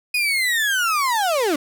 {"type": "linear sweep", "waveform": "35% pulse", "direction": "down", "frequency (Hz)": [2500, 272.6], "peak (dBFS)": -16, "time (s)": [0.14, 1.56], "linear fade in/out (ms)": 5, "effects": []}